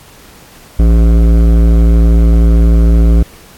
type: tone with hard clipping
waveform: triangle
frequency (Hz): 56.5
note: A1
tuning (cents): +47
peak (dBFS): -6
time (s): 0.79-3.23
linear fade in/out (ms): 5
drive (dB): 18
effects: pink hiss -39 dBFS RMS until 3.57 s + AAC 64 kbps